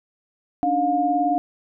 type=tone cluster; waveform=sine; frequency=283.4 / 302.2 / 711 Hz; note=C#4 / D4 / F5; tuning=+38 / +50 / +31 cents; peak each=-25 / -26 / -19 dBFS; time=0.63-1.38 s; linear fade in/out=0 ms; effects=none